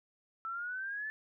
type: exponential sweep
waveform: sine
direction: up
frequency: 1318.5 to 1760 Hz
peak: -36 dBFS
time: 0.45-1.1 s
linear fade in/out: 0 ms
effects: none